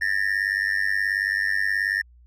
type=tone with amplitude modulation; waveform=triangle; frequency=1805 Hz; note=A6; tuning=44 cents sharp; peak=-15 dBFS; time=0.01-2.02 s; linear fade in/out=10 ms; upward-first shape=sine; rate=98.6 Hz; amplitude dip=100%; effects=added 60 Hz sine -49 dBFS peak until 2.26 s